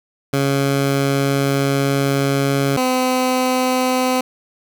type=tone pair in turn; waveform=15% pulse; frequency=138.59 / 255.5 Hz; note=C#3 / C4; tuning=0 / -41 cents; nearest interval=major seventh; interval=1059 cents; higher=second; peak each=-9 dBFS; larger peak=neither; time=0.33-2.77 / 2.77-4.21 s; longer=first; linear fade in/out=5 ms; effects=none